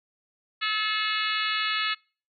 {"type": "harmonic tone with a mistuned harmonic", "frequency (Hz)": 431.8, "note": "A4", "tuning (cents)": -33, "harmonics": [3, 4, 5, 6, 7, 8, 9, 10], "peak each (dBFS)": [-30, -31, -32, -33, -33, -34, -35, -35], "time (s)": [0.61, 1.95], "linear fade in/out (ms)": 20, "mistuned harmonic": 7, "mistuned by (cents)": -67, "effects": ["noise-tail reverb RT60 0.4 s tail -26 dB re dry", "MP3 96 kbps"]}